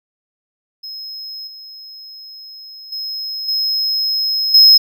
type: tone with level steps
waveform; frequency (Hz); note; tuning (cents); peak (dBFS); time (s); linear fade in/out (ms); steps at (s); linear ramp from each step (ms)
triangle; 5140; E8; -45; -26 / -32 / -21 / -14 / -3; 0.83-4.78; 10; 1.47 / 2.92 / 3.48 / 4.54; 5
effects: none